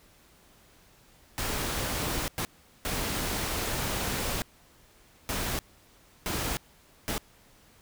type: noise bursts at uneven times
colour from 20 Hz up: pink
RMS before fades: -31 dBFS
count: 6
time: 1.38-2.28 / 2.38-2.45 / 2.85-4.42 / 5.29-5.59 / 6.26-6.57 / 7.08-7.18 s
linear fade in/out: 0 ms
effects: pink hiss -59 dBFS RMS until 7.81 s